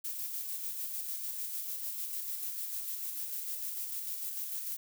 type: noise with tremolo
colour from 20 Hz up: violet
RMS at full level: -37 dBFS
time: 0.04-4.77 s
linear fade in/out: 10 ms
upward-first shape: square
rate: 6.7 Hz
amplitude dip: 30%
effects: none